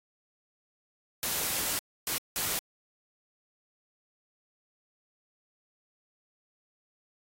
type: noise bursts at uneven times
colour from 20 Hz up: white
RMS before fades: -31 dBFS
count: 3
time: 1.23-1.79 / 2.07-2.18 / 2.36-2.59 s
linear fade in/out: 0 ms
effects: AAC 48 kbps